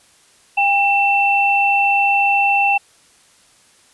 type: tone pair together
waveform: sine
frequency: 800.2 / 2683 Hz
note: G5 / E7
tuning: +35 / +30 cents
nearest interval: octave + major sixth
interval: 2095 cents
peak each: -15 dBFS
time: 0.57-2.78 s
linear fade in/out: 10 ms
effects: white hiss -52 dBFS RMS until 3.93 s + resampled to 24000 Hz